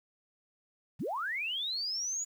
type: linear sweep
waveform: sine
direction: up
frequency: 84.1 to 6940 Hz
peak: -32 dBFS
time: 0.99-2.25 s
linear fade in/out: 20 ms
effects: 10-bit